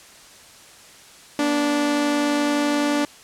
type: tone pair together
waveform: sawtooth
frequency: 240.4 / 292.1 Hz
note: B3 / D4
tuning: -46 / -9 cents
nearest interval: minor third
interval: 337 cents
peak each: -25 / -15 dBFS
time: 1.39-3.05 s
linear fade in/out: 2 ms
effects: white hiss -46 dBFS RMS until 3.23 s + low-pass 9000 Hz 12 dB/octave